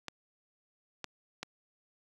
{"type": "clicks", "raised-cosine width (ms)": 0.2, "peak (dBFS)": -20, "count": 3, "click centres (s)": [0.083, 1.043, 1.43], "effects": ["high-pass 80 Hz 12 dB/octave", "9-bit"]}